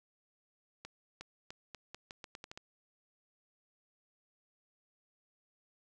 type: accelerating click train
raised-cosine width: 0.2 ms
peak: -28 dBFS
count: 11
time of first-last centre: 0.85-2.575 s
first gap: 360 ms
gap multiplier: 0.82
effects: none